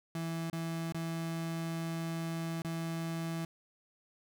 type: tone with dropouts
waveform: 35% pulse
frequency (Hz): 164.9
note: E3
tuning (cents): +1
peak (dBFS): -33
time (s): 0.15-3.45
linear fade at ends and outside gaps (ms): 2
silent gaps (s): 0.5-0.529 / 0.923-0.945 / 2.62-2.647
effects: none